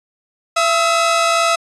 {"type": "tone pair together", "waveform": "sawtooth", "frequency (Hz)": [673, 1283.7], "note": ["E5", "E6"], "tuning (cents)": [36, -46], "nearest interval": "major seventh", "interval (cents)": 1118, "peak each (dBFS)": -12, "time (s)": [0.56, 1.56], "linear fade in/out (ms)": 10, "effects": ["resampled to 22050 Hz"]}